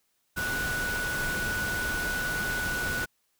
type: tone in noise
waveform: sine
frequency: 1475 Hz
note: F#6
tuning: 6 cents flat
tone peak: -29 dBFS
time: 0.36-3.06 s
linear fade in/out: 20 ms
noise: pink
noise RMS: -34 dBFS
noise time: 0.36-3.06 s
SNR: +2 dB
effects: white hiss -73 dBFS RMS until 3.39 s